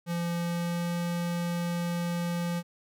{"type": "tone with pitch glide", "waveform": "square", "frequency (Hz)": [171.4, 172.69], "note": ["F3", "F3"], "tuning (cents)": [-32, -19], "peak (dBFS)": -29, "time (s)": [0.06, 2.63], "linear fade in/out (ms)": 50, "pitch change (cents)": 13, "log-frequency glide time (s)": [0.33, 0.95], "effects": []}